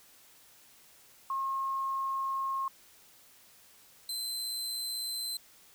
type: tone pair in turn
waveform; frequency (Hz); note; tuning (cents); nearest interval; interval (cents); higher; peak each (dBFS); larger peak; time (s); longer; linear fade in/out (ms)
sine / sawtooth; 1077 / 4079; C6 / C8; +50 / -45; octave + major seventh; 2305; second; -30 / -31; first; 1.3-2.68 / 4.09-5.37; first; 2
effects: white hiss -59 dBFS RMS until 5.74 s